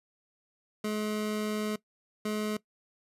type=tone bursts at uneven times; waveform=25% pulse; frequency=212.7 Hz; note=G#3; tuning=42 cents sharp; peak=-26 dBFS; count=2; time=0.84-1.76 / 2.25-2.57 s; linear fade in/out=5 ms; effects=noise-tail reverb RT60 0.1 s tail -20 dB re dry + resampled to 32000 Hz